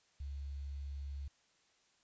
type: tone with quantisation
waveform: sine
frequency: 69.9 Hz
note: C#2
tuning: 15 cents sharp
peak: -40 dBFS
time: 0.2-1.28 s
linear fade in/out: 5 ms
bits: 11
effects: white hiss -72 dBFS RMS until 2.03 s + resampled to 16000 Hz